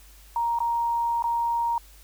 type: tone with dropouts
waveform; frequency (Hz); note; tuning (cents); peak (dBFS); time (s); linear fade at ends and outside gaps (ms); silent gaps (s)
sine; 936; A#5; +7; -22; 0.36-1.78; 2; 0.588-0.603 / 1.224-1.24
effects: added 50 Hz sine -49 dBFS peak until 2.03 s + white hiss -54 dBFS RMS until 2.03 s